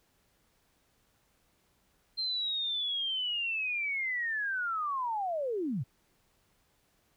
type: linear sweep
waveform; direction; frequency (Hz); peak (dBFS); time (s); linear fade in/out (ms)
sine; down; 4168 to 103.6; -30; 2.17-5.84; 20
effects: pink hiss -71 dBFS RMS until 7.16 s